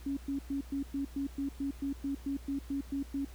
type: tone bursts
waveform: sine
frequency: 277.2 Hz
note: C#4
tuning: in tune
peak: -31 dBFS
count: 15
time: 0.06-3.25 s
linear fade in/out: 5 ms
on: 110 ms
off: 110 ms
effects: added 60 Hz sine -46 dBFS peak until 3.34 s + pink hiss -57 dBFS RMS until 3.34 s